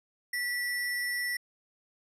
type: tone with sample-and-hold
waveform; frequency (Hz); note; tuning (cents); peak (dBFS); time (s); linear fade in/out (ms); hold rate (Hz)
sine; 1953; B6; -20; -29; 0.33-1.37; 5; 7350
effects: resampled to 32000 Hz